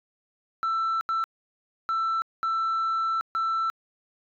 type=tone bursts at uneven times; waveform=sine; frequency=1332 Hz; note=E6; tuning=18 cents sharp; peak=-21 dBFS; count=5; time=0.63-1.01 / 1.09-1.24 / 1.89-2.22 / 2.43-3.21 / 3.35-3.7 s; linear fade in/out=0 ms; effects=tanh soft clip ceiling -22 dBFS